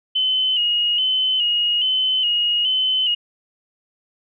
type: tone with vibrato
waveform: sine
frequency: 2960 Hz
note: F#7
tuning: in tune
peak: -16 dBFS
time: 0.15-3.15 s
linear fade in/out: 10 ms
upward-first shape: square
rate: 1.2 Hz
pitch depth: 49 cents each way
effects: none